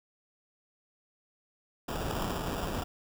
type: noise with sample-and-hold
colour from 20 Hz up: pink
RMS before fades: -34 dBFS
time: 1.88-2.84 s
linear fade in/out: 10 ms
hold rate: 2100 Hz
effects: none